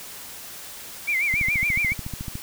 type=tone with vibrato; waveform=sine; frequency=2217 Hz; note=C#7; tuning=in tune; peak=-20 dBFS; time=1.07-1.94 s; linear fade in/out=20 ms; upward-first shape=sine; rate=7.1 Hz; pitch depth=140 cents each way
type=click train; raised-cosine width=5 ms; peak=-19 dBFS; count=15; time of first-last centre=1.34-2.354 s; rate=13.8 Hz
effects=white hiss -39 dBFS RMS until 2.42 s